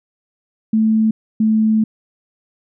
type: tone pair in turn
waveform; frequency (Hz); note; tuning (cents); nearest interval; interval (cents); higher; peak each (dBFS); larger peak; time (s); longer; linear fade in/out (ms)
sine; 219.6 / 218.4; A3 / A3; -3 / -13; unison; 10; first; -11; neither; 0.73-1.11 / 1.4-1.84; second; 5
effects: none